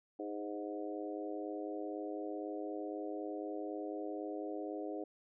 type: harmonic tone with a mistuned harmonic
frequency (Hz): 104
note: G#2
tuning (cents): +3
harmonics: 3 / 4 / 5 / 6 / 7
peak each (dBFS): -42 / -44 / -46 / -48 / -49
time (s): 0.19-5.04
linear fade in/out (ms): 5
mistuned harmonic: 4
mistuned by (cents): -26
effects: none